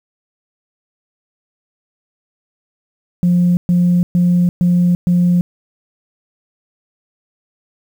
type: tone bursts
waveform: sine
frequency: 176.5 Hz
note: F3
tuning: 19 cents sharp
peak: -8 dBFS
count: 5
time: 3.23-5.41 s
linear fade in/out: 0 ms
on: 340 ms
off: 120 ms
effects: tanh soft clip ceiling -6 dBFS + 7-bit